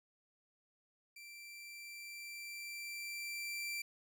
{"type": "tone with level ramp", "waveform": "sawtooth", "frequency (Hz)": 2349, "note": "D7", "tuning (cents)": 0, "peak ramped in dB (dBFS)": [-48, -35], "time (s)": [1.16, 3.82], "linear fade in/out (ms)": 5, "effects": []}